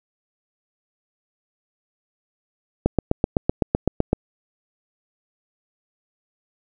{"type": "click train", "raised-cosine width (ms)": 2, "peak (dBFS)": -3, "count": 11, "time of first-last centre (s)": [2.86, 4.131], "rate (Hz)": 7.87, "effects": []}